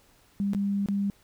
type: tone with dropouts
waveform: sine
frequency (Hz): 200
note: G3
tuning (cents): +35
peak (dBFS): -24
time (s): 0.4-1.1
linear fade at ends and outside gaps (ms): 0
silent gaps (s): 0.534-0.548 / 0.86-0.886
effects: pink hiss -61 dBFS RMS until 1.23 s